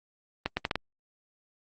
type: accelerating click train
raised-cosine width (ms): 0.3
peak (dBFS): -11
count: 5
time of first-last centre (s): 0.46-0.756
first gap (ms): 110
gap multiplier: 0.74
effects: Opus 24 kbps